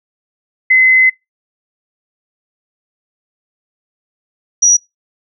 sine tone pair in turn, 2043 / 5805 Hz, C7 / F#8, -42 / -34 cents, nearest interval octave + tritone, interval 1808 cents, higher second, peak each -5 dBFS, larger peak neither, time 0.7-1.1 / 4.62-4.77 s, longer first, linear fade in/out 10 ms, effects noise-tail reverb RT60 0.2 s tail -26 dB re dry

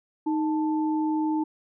sine tone pair together, 311.1 / 879.9 Hz, D#4 / A5, 0 / 0 cents, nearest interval octave + tritone, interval 1800 cents, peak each -23 / -31 dBFS, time 0.26-1.44 s, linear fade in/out 10 ms, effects none

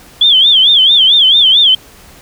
sine tone with vibrato, 3322 Hz, G#7, in tune, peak -4 dBFS, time 0.21-1.75 s, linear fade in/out 5 ms, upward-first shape sine, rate 4.5 Hz, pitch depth 160 cents each way, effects pink hiss -39 dBFS RMS until 2.21 s

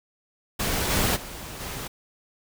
pink noise with level steps, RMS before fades -26 / -23 / -38 / -34 dBFS, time 0.59-1.88 s, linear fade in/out 10 ms, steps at 0.89 / 1.15 / 1.59 s, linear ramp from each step 20 ms, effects none

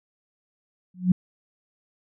sine tone with exponential growth, 181.8 Hz, F#3, 30 cents flat, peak -11 dBFS, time 0.94-1.12 s, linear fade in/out 5 ms, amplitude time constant 38 ms, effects none

